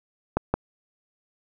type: clicks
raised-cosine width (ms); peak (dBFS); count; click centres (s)
1; -7; 2; 0.37 / 0.54
effects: none